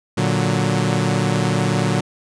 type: chord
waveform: sawtooth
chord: Bb augmented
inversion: none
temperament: equal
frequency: 116.54 / 146.83 / 185 Hz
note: Bb2 / D3 / F#3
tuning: 0 / 0 / 0 cents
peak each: -17 dBFS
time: 0.17-2.01 s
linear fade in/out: 10 ms
effects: resampled to 22050 Hz